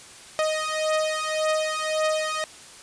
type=beating tone pair; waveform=sawtooth; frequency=622.3 / 624.1 Hz; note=D#5 / D#5; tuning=0 / +5 cents; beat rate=1.8 Hz; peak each=-22 / -22 dBFS; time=0.39-2.44 s; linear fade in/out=0 ms; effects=white hiss -45 dBFS RMS until 2.82 s + resampled to 22050 Hz